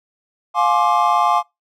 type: chord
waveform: triangle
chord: D half-diminished seventh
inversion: first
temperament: just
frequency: 704.8 / 845.8 / 1057.2 / 1174.7 Hz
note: F5 / Ab5 / C6 / D6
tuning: +16 / +31 / +18 / 0 cents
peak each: -17 dBFS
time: 0.54-1.43 s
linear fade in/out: 50 ms
effects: noise-tail reverb RT60 0.2 s tail -24 dB re dry